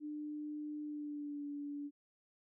sine tone with pitch glide, 299.3 to 288.4 Hz, D4 to D4, +33 to -31 cents, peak -40 dBFS, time 0-1.91 s, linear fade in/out 50 ms, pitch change -64 cents, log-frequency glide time 0.82-1.45 s, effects none

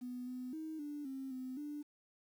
triangle tone with pitch steps, 248.1 / 252.1 / 315.5 / 293.3 / 267.2 / 257 / 294.7 Hz, B3 / B3 / D#4 / D4 / C4 / C4 / D4, +8 / +36 / +24 / -2 / +36 / -31 / +6 cents, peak -37 dBFS, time 0.01-1.83 s, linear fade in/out 20 ms, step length 260 ms, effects tanh soft clip ceiling -39 dBFS + 11-bit

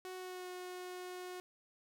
sawtooth tone with pitch glide, 370 to 363.2 Hz, F#4 to F#4, 0 to -32 cents, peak -40 dBFS, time 0.05-1.4 s, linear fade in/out 0 ms, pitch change -32 cents, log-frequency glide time 0.15-0.48 s, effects none

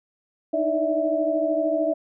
sine tone cluster, 304.4 / 317.6 / 582 / 652 Hz, D#4 / D#4 / D5 / E5, -38 / +36 / -16 / -19 cents, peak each -27 / -30 / -28 / -22 dBFS, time 0.53-1.94 s, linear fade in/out 10 ms, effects none

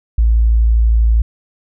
sine tone, 56.2 Hz, A1, 37 cents sharp, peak -8 dBFS, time 0.18-1.22 s, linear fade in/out 5 ms, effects none

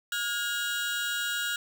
30% pulse tone cluster, 1426 / 1638 / 3833 Hz, F6 / G#6 / A#7, +36 / -24 / +47 cents, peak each -28 / -32 / -34 dBFS, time 0.12-1.56 s, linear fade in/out 2 ms, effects none

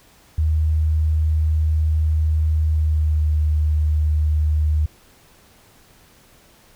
sine tone with pitch glide, 78 to 76.39 Hz, D#2 to D#2, +5 to -31 cents, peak -15 dBFS, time 0.38-4.86 s, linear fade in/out 5 ms, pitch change -36 cents, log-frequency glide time 2.65-3.29 s, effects pink hiss -52 dBFS RMS until 6.75 s

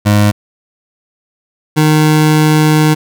25% pulse tone pair in turn, 103.83 / 153.97 Hz, G#2 / D#3, 0 / -18 cents, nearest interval perfect fifth, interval 682 cents, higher second, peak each -3 dBFS, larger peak neither, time 0.05-0.32 / 1.76-2.95 s, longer second, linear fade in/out 20 ms, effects none

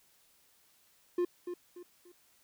triangle tone with echo, 353.5 Hz, F4, 21 cents sharp, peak -25 dBFS, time 1.18-1.25 s, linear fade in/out 5 ms, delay 290 ms, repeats 3, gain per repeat -9 dB, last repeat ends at 2.12 s, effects white hiss -67 dBFS RMS until 2.43 s

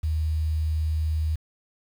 sine tone, 78.3 Hz, D#2, 11 cents sharp, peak -22 dBFS, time 0.03-1.36 s, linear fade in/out 10 ms, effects 8-bit

